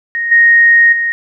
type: tone with level steps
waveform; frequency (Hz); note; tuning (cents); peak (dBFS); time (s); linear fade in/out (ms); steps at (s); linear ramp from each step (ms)
sine; 1864.7; A#6; 0; -14 / -4 / -12; 0.15-1.12; 0; 0.31 / 0.92; 10
effects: none